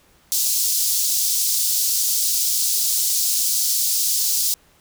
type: high-pass noise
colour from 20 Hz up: pink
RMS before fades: -20 dBFS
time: 0.32-4.54 s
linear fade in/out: 0 ms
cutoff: 4800 Hz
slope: 24 dB/octave
effects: pink hiss -56 dBFS RMS until 4.8 s